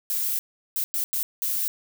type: noise bursts at uneven times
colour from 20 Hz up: violet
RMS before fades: -26 dBFS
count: 5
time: 0.1-0.39 / 0.76-0.84 / 0.94-1.04 / 1.13-1.23 / 1.42-1.68 s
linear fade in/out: 0 ms
effects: none